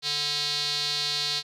square tone with band-pass filter, 146.83 Hz, D3, in tune, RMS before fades -28 dBFS, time 0.02-1.43 s, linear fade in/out 50 ms, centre 4200 Hz, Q 5.1, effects none

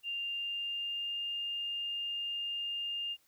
sine tone with pitch glide, 2794 to 2812 Hz, F7 to F7, 0 to +11 cents, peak -34 dBFS, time 0.03-3.17 s, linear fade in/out 50 ms, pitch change +11 cents, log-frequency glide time 0.18-1.22 s, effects white hiss -70 dBFS RMS until 3.27 s

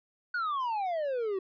triangle exponential sweep, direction down, 1490 to 370 Hz, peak -27 dBFS, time 0.34-1.39 s, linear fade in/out 5 ms, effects resampled to 11025 Hz

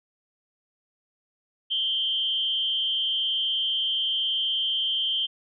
sine tone with amplitude modulation, 3136 Hz, G7, in tune, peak -20 dBFS, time 1.7-5.27 s, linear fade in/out 20 ms, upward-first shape sine, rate 241 Hz, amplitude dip 65%, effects none

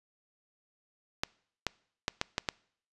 clicks, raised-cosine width 0.2 ms, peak -11 dBFS, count 6, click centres 1.235 / 1.667 / 2.081 / 2.214 / 2.381 / 2.488 s, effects noise-tail reverb RT60 0.6 s tail -25 dB re dry + resampled to 24000 Hz

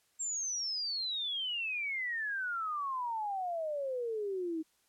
sine exponential sweep, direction down, 7550 to 311.1 Hz, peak -33 dBFS, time 0.19-4.63 s, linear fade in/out 20 ms, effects white hiss -72 dBFS RMS until 4.88 s + low-pass 12000 Hz 12 dB/octave

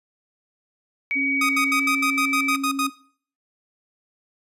sine tone with pitch glide, 2261 to 2318 Hz, C#7 to D7, +34 to -23 cents, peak -21 dBFS, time 1.11-2.55 s, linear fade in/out 0 ms, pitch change +43 cents, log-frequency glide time 1.68-1.92 s
sine tone, 274 Hz, C#4, 20 cents flat, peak -25 dBFS, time 1.15-2.9 s, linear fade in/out 20 ms
sawtooth tone bursts, 1245 Hz, D#6, 1 cent sharp, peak -17 dBFS, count 10, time 1.41-2.869 s, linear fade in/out 5 ms, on 82 ms, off 71 ms
effects noise-tail reverb RT60 0.5 s tail -19 dB re dry + resampled to 32000 Hz

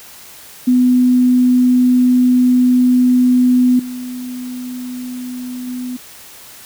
sine tone with level steps, 250 Hz, B3, 21 cents sharp, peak -8 / -23 / -21 dBFS, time 0.67-5.97 s, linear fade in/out 10 ms, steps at 3.79 / 5.67 s, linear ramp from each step 5 ms, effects white hiss -38 dBFS RMS until 6.65 s

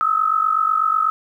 sine tone pair together, 1261.9 / 1310 Hz, D#6 / E6, +24 / -11 cents, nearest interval minor second, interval 65 cents, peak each -18 dBFS, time 0.01-1.1 s, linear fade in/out 0 ms, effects 9-bit

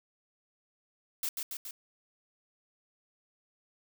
blue noise with echo, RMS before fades -33 dBFS, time 1.23-1.29 s, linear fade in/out 2 ms, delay 140 ms, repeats 3, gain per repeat -3 dB, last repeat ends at 1.71 s, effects none

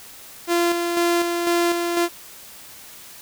sawtooth tone with tremolo, 344.1 Hz, F4, 26 cents flat, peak -13 dBFS, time 0.47-2.09 s, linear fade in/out 50 ms, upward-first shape square, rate 2 Hz, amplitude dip 40%, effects white hiss -42 dBFS RMS until 3.21 s

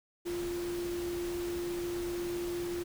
sine tone in noise, 348.3 Hz, F4, 5 cents flat, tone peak -33 dBFS, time 0.25-2.84 s, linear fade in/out 20 ms, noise pink, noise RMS -44 dBFS, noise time 0.25-2.84 s, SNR +8 dB, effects none

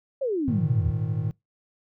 sine exponential sweep, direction down, 571 to 71.6 Hz, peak -23 dBFS, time 0.21-0.91 s, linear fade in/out 10 ms
triangle chord, Ab suspended second, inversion none, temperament equal, 103.83 / 116.54 / 155.56 Hz, Ab2 / Bb2 / Eb3, 0 / 0 / 0 cents, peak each -27 dBFS, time 0.48-1.31 s, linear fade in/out 0 ms
effects noise-tail reverb RT60 0.2 s tail -25 dB re dry

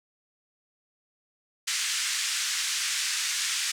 white band-pass noise, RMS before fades -29 dBFS, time 1.67-3.72 s, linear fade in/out 10 ms, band 1500 to 7900 Hz, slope 24 dB/octave, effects none

